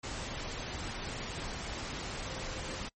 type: tone in noise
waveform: sine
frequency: 523.3 Hz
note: C5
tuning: in tune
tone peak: -49 dBFS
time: 2.27-2.85 s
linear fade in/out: 10 ms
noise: pink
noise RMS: -39 dBFS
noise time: 0.03-2.89 s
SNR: -13 dB
effects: noise-tail reverb RT60 0.1 s tail -26 dB re dry + MP3 32 kbps